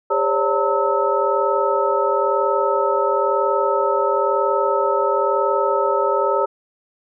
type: tone cluster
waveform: sine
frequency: 401.8 / 531 / 572 / 906 / 1296 Hz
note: G4 / C5 / D5 / A#5 / E6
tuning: +43 / +25 / -46 / -50 / -30 cents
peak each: -22 dBFS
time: 0.1-6.46 s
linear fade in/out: 10 ms
effects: none